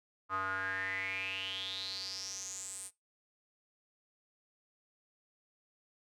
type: tone with band-pass filter sweep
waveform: square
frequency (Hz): 95.6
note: G2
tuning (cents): -43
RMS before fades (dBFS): -39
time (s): 0.29-2.91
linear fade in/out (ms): 50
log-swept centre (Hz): 1200 to 9200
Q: 8.6
effects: noise-tail reverb RT60 0.2 s tail -21 dB re dry